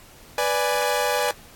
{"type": "chord", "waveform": "sawtooth", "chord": "G# diminished", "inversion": "first", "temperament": "equal", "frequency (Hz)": [493.9, 587.3, 830.6], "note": ["B4", "D5", "G#5"], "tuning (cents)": [0, 0, 0], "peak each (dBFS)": -21, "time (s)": [0.38, 1.31], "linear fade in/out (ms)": 2, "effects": ["pink hiss -48 dBFS RMS until 1.55 s", "AAC 64 kbps"]}